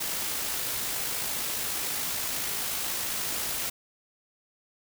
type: noise with amplitude modulation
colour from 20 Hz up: white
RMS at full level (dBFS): -30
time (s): 0-3.7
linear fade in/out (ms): 10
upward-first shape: sine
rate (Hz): 54.2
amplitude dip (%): 25
effects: none